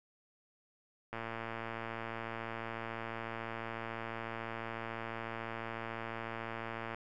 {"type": "click train", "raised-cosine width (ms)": 0.5, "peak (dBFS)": -25, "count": 664, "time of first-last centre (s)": [1.13, 6.946], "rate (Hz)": 114, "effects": []}